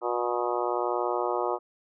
harmonic tone with a mistuned harmonic, 120.9 Hz, B2, 36 cents flat, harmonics 3 / 4 / 5 / 6 / 7 / 8 / 9 / 10, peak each -31 / -32 / -33 / -34 / -34 / -35 / -36 / -36 dBFS, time 0.01-1.59 s, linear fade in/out 50 ms, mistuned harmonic 10, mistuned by +53 cents, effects none

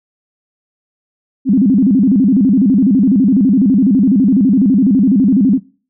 sine tone with vibrato, 230 Hz, A#3, 23 cents flat, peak -7 dBFS, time 1.45-5.6 s, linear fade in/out 50 ms, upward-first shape square, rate 12 Hz, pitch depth 250 cents each way, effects noise-tail reverb RT60 0.4 s tail -22 dB re dry

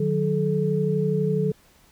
sine tone cluster, 152 / 184.1 / 431.5 Hz, D#3 / F#3 / A4, -40 / -8 / -34 cents, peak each -24 / -25 / -24 dBFS, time 0-1.52 s, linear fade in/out 5 ms, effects pink hiss -57 dBFS RMS until 1.91 s

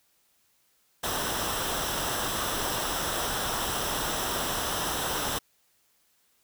pink noise with comb filter, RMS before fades -30 dBFS, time 1.03-5.39 s, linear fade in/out 10 ms, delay 0.44 ms, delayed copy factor -0.6, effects white hiss -68 dBFS RMS until 6.43 s

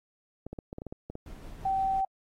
clicks, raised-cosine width 2 ms, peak -25 dBFS, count 10, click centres 0.466 / 0.53 / 0.588 / 0.729 / 0.784 / 0.819 / 0.867 / 0.925 / 1.1 / 1.154 s
brown noise with tremolo, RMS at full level -43 dBFS, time 1.26-2.01 s, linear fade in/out 2 ms, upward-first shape sine, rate 5.9 Hz, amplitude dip 25%
sine tone, 772 Hz, G5, 27 cents flat, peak -25 dBFS, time 1.65-2.05 s, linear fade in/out 5 ms
effects AAC 48 kbps

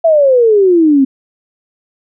sine exponential sweep, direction down, 674 to 261.6 Hz, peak -5 dBFS, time 0.04-1.05 s, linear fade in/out 10 ms, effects none

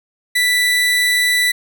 30% pulse tone, 1975.5 Hz, B6, in tune, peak -10 dBFS, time 0.35-1.52 s, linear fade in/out 10 ms, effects none

